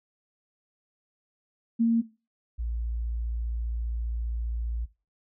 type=tone pair in turn; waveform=sine; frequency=230 / 57.5 Hz; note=A#3 / A#1; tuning=-23 / -23 cents; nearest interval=2 octaves; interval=2400 cents; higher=first; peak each=-19 / -28 dBFS; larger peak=first; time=1.79-2.02 / 2.58-4.86 s; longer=second; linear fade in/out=20 ms; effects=noise-tail reverb RT60 0.3 s tail -18 dB re dry